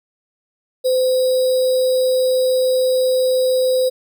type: tone with sample-and-hold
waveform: sine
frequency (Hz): 513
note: C5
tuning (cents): -34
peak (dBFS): -13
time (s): 0.84-3.9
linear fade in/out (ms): 20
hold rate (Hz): 4410
effects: none